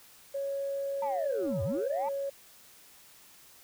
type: tone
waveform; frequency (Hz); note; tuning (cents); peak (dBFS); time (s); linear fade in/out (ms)
sine; 554.4; C#5; 0; -30; 0.34-2.3; 10
type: linear two-way sweep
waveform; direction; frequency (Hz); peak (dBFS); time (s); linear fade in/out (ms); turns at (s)
sine; down then up; 919 to 79.5 to 919; -29; 1.02-2.09; 5; 1.63
effects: tanh soft clip ceiling -24 dBFS + white hiss -56 dBFS RMS until 3.63 s